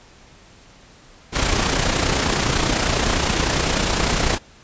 pink noise with amplitude modulation, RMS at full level -17 dBFS, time 1.32-4.39 s, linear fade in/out 50 ms, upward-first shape sine, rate 29.9 Hz, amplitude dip 50%, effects pink hiss -48 dBFS RMS until 4.63 s + resampled to 16000 Hz

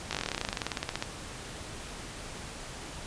slowing click train, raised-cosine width 0.2 ms, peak -13 dBFS, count 25, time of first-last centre 0.11-1.025 s, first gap 18 ms, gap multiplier 1.06, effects pink hiss -42 dBFS RMS until 3.06 s + resampled to 22050 Hz

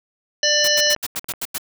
harmonic tone, 593 Hz, D5, 17 cents sharp, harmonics 1 / 3 / 5 / 7 / 9 / 10, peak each -22 / -22 / -22 / -22 / -22 / -22 dBFS, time 0.43-0.95 s, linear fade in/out 2 ms
white noise bursts, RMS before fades -25 dBFS, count 8, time 0.64-1.582 s, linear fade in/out 5 ms, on 39 ms, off 90 ms
click train, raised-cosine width 0.5 ms, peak -23 dBFS, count 7, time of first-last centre 0.87-1.431 s, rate 10.7 Hz
effects none

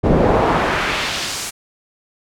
brown noise with band-pass filter sweep, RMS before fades -17 dBFS, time 0.03-1.51 s, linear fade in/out 20 ms, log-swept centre 340 to 8900 Hz, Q 1, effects none

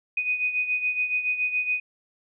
sine beating tone pair, 2489 / 2496.1 Hz, D#7 / D#7, 0 / +5 cents, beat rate 7.1 Hz, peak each -24 / -30 dBFS, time 0.17-1.8 s, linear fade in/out 5 ms, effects none

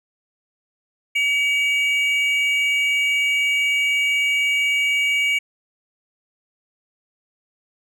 triangle tone pair together, 2274 / 2828 Hz, C#7 / F7, +44 / +21 cents, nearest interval major third, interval 377 cents, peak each -16 / -23 dBFS, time 1.15-5.39 s, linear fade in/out 10 ms, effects none

